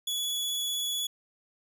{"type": "tone with vibrato", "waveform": "sawtooth", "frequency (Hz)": 3399, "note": "G#7", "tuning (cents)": 39, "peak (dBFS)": -26, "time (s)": [0.07, 1.07], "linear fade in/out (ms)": 5, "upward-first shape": "square", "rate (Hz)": 16, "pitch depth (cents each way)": 8, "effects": []}